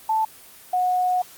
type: tone pair in turn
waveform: sine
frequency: 879 / 729.5 Hz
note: A5 / F#5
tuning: -2 / -25 cents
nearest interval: minor third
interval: 323 cents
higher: first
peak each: -18 dBFS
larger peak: neither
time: 0.09-0.25 / 0.73-1.22 s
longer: second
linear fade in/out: 5 ms
effects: white hiss -46 dBFS RMS until 1.37 s + Opus 24 kbps